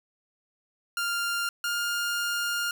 sawtooth tone pair in turn, 1396.9 / 1409.9 Hz, F6 / F6, 0 / +16 cents, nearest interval unison, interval 16 cents, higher second, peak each -23 dBFS, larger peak neither, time 0.97-1.49 / 1.64-2.71 s, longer second, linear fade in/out 2 ms, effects none

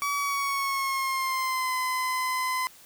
30% pulse tone with pitch glide, 1140 to 1021.5 Hz, C#6 to C6, +48 to -42 cents, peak -23 dBFS, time 0.02-2.67 s, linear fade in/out 0 ms, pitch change -190 cents, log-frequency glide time 0.16-1.74 s, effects white hiss -52 dBFS RMS until 2.85 s

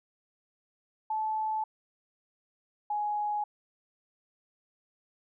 sine tone pair in turn, 869 / 835.3 Hz, A5 / G#5, -22 / +10 cents, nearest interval minor second, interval 68 cents, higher first, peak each -28 dBFS, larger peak neither, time 1.1-1.64 / 2.9-3.44 s, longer neither, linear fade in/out 5 ms, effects none

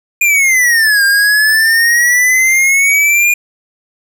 square exponential two-way sweep, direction down then up, 2436 to 1598 to 2436 Hz, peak -8 dBFS, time 0.21-3.34 s, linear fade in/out 5 ms, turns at 1.04 s, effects none

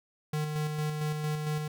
square tone with tremolo, 152 Hz, D#3, 40 cents flat, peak -29 dBFS, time 0.33-1.68 s, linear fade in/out 5 ms, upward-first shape square, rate 4.4 Hz, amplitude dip 35%, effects none

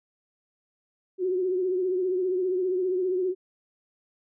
sine tone with vibrato, 368.4 Hz, F#4, 7 cents flat, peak -23 dBFS, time 1.18-3.35 s, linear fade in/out 50 ms, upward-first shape triangle, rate 15 Hz, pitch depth 69 cents each way, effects none

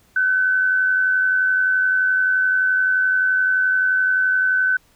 sine tone with amplitude modulation, 1516 Hz, F#6, 42 cents sharp, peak -13 dBFS, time 0.16-4.77 s, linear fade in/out 5 ms, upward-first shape sine, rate 91.6 Hz, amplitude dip 40%, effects pink hiss -57 dBFS RMS until 4.95 s

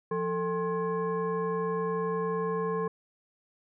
sine tone with frequency modulation, 444.3 Hz, A4, 17 cents sharp, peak -27 dBFS, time 0.11-2.88 s, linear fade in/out 5 ms, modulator 619 Hz, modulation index 1, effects none

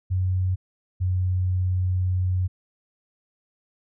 sine tone pair in turn, 92.5 / 91.75 Hz, F#2 / F#2, 0 / -14 cents, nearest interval unison, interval 14 cents, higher first, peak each -20 / -20 dBFS, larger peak neither, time 0.1-0.56 / 1-2.48 s, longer second, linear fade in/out 20 ms, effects none

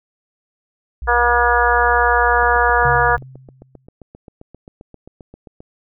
sine tone with pitch glide, 61.74 to 63.62 Hz, B1 to C2, 0 to -48 cents, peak -24 dBFS, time 1.02-3.18 s, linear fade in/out 0 ms, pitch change +52 cents, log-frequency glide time 2.53-3.01 s
harmonic tone, 240 Hz, B3, 49 cents flat, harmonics 2 / 3 / 4 / 5 / 6 / 7, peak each -20 / -19 / -18 / -20 / -19 / -19 dBFS, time 1.07-3.17 s, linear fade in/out 20 ms
click train, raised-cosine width 2 ms, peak -25 dBFS, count 25, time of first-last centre 2.43-5.605 s, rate 7.56 Hz
sine tone with exponential decay, 131.1 Hz, C3, 4 cents sharp, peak -19 dBFS, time 2.85-3.87 s, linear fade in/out 2 ms, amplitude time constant 220 ms
effects none

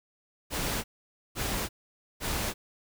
pink noise bursts, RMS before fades -31 dBFS, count 3, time 0.5-2.54 s, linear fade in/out 50 ms, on 340 ms, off 510 ms, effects none

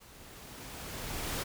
pink noise with level ramp, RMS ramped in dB -55 to -34 dBFS, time 0-1.44 s, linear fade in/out 20 ms, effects none

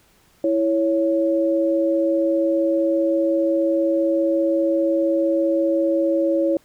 sine tone pair together, 329.6 / 555.3 Hz, E4 / C#5, 0 / +3 cents, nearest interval major sixth, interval 903 cents, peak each -19 dBFS, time 0.44-6.57 s, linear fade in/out 2 ms, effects pink hiss -57 dBFS RMS until 6.64 s

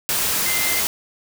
sine tone in noise, 2077 Hz, C7, 13 cents flat, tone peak -25 dBFS, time 0.46-0.8 s, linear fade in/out 0 ms, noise white, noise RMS -21 dBFS, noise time 0.09-0.87 s, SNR -7 dB, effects none

